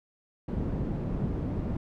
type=low-pass noise; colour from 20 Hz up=white; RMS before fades=-31 dBFS; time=0.48-1.77 s; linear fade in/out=5 ms; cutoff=220 Hz; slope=12 dB/octave; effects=none